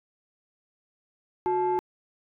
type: tone pair together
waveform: sine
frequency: 365.3 / 868.8 Hz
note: F#4 / A5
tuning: -22 / -22 cents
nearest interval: octave + minor third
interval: 1500 cents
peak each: -24 dBFS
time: 1.46-1.79 s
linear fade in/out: 0 ms
effects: tanh soft clip ceiling -18 dBFS